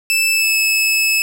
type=tone with pitch glide; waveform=sawtooth; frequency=2637 to 2601 Hz; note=E7 to E7; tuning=0 to -24 cents; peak=-10 dBFS; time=0.1-1.22 s; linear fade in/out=0 ms; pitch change=-24 cents; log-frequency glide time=0.32-0.57 s; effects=none